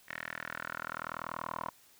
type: tone with band-pass filter sweep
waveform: 10% pulse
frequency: 40.5 Hz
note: E1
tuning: 30 cents flat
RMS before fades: -41 dBFS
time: 0.08-1.7 s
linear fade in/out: 10 ms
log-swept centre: 1900 to 1000 Hz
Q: 4.3
effects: white hiss -62 dBFS RMS until 1.99 s